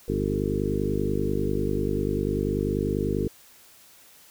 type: harmonic tone with a mistuned harmonic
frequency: 50.2 Hz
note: G1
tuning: 42 cents sharp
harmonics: 1 / 2 / 3 / 4 / 5 / 6 / 7 / 8 / 9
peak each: -32 / -32 / -32 / -32 / -32 / -32 / -32 / -32 / -32 dBFS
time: 0.08-3.28 s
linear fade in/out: 5 ms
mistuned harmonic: 8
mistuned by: -24 cents
effects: white hiss -53 dBFS RMS until 4.3 s